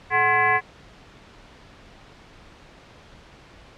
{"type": "tone with frequency modulation", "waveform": "sine", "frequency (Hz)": 1377, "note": "F6", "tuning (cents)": -25, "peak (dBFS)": -16, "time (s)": [0.1, 0.61], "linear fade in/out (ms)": 50, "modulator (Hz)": 316, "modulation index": 2.5, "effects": ["pink hiss -48 dBFS RMS until 3.77 s", "low-pass 4000 Hz 12 dB/octave"]}